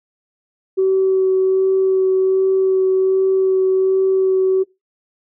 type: tone with vibrato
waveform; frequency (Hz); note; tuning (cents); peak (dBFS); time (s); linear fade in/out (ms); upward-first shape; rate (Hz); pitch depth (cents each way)
sine; 379.5; F#4; +44; -11; 0.77-4.64; 20; sine; 1.3; 10
effects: noise-tail reverb RT60 0.2 s tail -21 dB re dry + tanh soft clip ceiling -7 dBFS